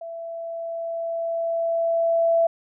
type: tone with level ramp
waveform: sine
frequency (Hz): 667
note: E5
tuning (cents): +20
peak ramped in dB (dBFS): -32 to -15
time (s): 0.01-2.47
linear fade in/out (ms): 5
effects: none